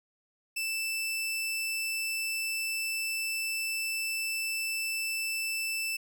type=tone; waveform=sawtooth; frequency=2648 Hz; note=E7; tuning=7 cents sharp; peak=-27 dBFS; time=0.56-5.97 s; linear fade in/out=10 ms; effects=none